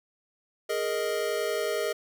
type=chord; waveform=square; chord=Ab suspended second; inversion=none; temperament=equal; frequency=415.3 / 466.2 / 622.3 Hz; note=Ab4 / Bb4 / Eb5; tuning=0 / 0 / 0 cents; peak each=-32 dBFS; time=0.69-1.93 s; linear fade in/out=10 ms; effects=none